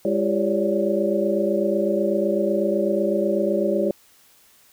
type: tone cluster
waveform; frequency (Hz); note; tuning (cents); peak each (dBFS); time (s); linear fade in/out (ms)
sine; 204.2 / 341.6 / 399.2 / 553 / 581; G#3 / F4 / G4 / C#5 / D5; -29 / -38 / +32 / -4 / -19; -25; 0.05-3.91; 2
effects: white hiss -55 dBFS RMS until 4.72 s